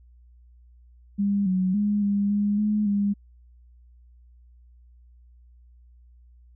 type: tone with pitch steps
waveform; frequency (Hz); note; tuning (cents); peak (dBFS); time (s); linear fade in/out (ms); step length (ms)
sine; 201.1 / 185.8 / 206.5 / 201.9 / 205.1 / 210.8 / 202.4; G3 / F#3 / G#3 / G#3 / G#3 / G#3 / G#3; +44 / +7 / -10 / -49 / -21 / +26 / -44; -20; 1.18-3.14; 20; 280
effects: added 60 Hz sine -50 dBFS peak until 6.55 s